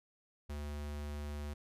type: tone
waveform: square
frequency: 73.42 Hz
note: D2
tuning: in tune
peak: -40 dBFS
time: 0.49-1.54 s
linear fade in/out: 10 ms
effects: resampled to 32000 Hz